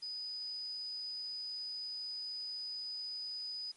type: tone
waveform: sine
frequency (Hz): 4978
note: D#8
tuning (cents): 0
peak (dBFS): -39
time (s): 0.02-3.72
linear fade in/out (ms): 10
effects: white hiss -64 dBFS RMS until 3.76 s + MP3 48 kbps